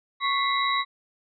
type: tone cluster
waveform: sine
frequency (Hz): 1107 / 1991 / 2117 / 3866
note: C#6 / B6 / C7 / B7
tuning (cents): -3 / +14 / +20 / -38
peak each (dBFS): -24 / -30 / -32 / -28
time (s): 0.2-0.85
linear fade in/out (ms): 50
effects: none